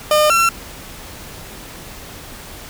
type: tone pair in turn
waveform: 30% pulse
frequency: 606 / 1353.8 Hz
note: D#5 / E6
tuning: -46 / +46 cents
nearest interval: octave + major second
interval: 1392 cents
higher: second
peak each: -8 / -9 dBFS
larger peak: first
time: 0.11-0.3 / 0.3-0.49 s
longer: neither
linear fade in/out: 2 ms
effects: pink hiss -35 dBFS RMS until 2.69 s